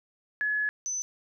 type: tone pair in turn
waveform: sine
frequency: 1700 / 6058 Hz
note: G#6 / F#8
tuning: +40 / +40 cents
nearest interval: octave + minor seventh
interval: 2200 cents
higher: second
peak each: -25 / -29 dBFS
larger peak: first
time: 0.41-0.69 / 0.86-1.02 s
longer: first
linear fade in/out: 0 ms
effects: none